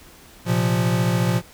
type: chord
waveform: square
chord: Bb suspended second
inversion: none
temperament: equal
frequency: 116.54 / 130.81 / 174.61 Hz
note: Bb2 / C3 / F3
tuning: 0 / 0 / 0 cents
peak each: -22 / -26 / -22 dBFS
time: 0.45-1.42 s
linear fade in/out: 50 ms
effects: pink hiss -47 dBFS RMS until 1.53 s